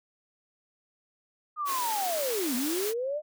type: linear two-way sweep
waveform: sine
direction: down then up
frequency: 1244.5 to 233.6 to 622 Hz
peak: -28 dBFS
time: 1.56-3.22 s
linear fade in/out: 50 ms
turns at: 2.55 s
type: high-pass noise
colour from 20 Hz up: white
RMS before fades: -34 dBFS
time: 1.65-2.94 s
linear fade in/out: 50 ms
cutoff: 240 Hz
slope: 96 dB/octave
effects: none